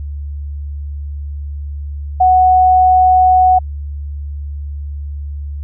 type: tone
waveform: sine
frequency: 740 Hz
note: F#5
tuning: in tune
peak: -6 dBFS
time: 2.2-3.59 s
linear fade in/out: 10 ms
effects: added 72 Hz sine -21 dBFS peak until 5.63 s